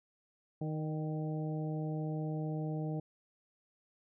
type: harmonic tone with a mistuned harmonic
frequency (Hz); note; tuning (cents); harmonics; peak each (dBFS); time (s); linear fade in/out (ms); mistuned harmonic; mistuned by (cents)
155.5; D#3; -1; 1 / 2 / 3 / 4 / 5; -35 / -41 / -45 / -47 / -49; 0.61-3; 5; 4; -23
effects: none